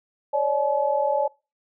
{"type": "tone cluster", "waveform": "sine", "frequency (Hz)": [553, 593, 856], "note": ["C#5", "D5", "A5"], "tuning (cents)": [-4, 17, -48], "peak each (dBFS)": -24, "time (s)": [0.33, 1.28], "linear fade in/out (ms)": 10, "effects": ["noise-tail reverb RT60 0.3 s tail -25 dB re dry"]}